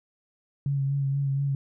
sine tone with vibrato, 138.59 Hz, C#3, in tune, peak -23 dBFS, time 0.66-1.55 s, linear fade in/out 2 ms, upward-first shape sine, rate 4.2 Hz, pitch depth 27 cents each way, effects none

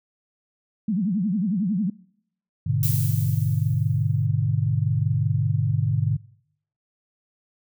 sine tone with vibrato, 196 Hz, G3, in tune, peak -20 dBFS, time 0.88-1.9 s, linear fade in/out 5 ms, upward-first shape triangle, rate 11 Hz, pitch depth 280 cents each way
sine chord, G# diminished, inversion none, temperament just, 103.83 / 124.59 / 149.51 Hz, G#2 / B2 / D3, 0 / +16 / +31 cents, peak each -24 dBFS, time 2.66-6.17 s, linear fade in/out 10 ms
violet noise with exponential decay, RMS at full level -26 dBFS, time 2.83-4.26 s, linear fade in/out 1 ms, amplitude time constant 310 ms
effects noise-tail reverb RT60 0.7 s tail -23 dB re dry

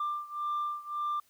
sine beating tone pair, 1187 / 1188.8 Hz, D6 / D6, +18 / +21 cents, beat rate 1.8 Hz, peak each -32 / -34 dBFS, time 0-1.2 s, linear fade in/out 5 ms, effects tanh soft clip ceiling -27 dBFS + white hiss -67 dBFS RMS until 1.29 s

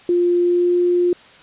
sine tone with pitch glide, 350.7 to 353.3 Hz, F4 to F4, +7 to +20 cents, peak -13 dBFS, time 0.09-1.13 s, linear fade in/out 2 ms, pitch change +13 cents, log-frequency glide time 0.41-0.75 s, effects white hiss -45 dBFS RMS until 1.42 s + resampled to 8000 Hz

